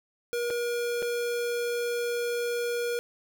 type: tone with dropouts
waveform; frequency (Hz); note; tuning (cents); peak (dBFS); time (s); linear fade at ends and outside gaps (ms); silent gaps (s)
square; 477.6; A#4; +42; -28; 0.33-2.99; 0; 0.502-0.506 / 1.021-1.026
effects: none